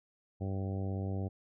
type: harmonic tone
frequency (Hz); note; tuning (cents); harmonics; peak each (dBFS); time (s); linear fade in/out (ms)
96.7; G2; -23; 1 / 2 / 3 / 4 / 5 / 6 / 7 / 8; -34 / -40 / -44 / -46 / -48 / -50 / -51 / -52; 0.4-1.29; 20
effects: none